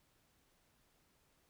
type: silence
effects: pink hiss -74 dBFS RMS until 1.49 s